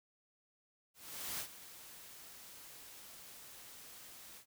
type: noise with ADSR envelope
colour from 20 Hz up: white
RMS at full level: -40 dBFS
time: 0.94-4.46 s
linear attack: 450 ms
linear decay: 82 ms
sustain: -14 dB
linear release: 91 ms
effects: none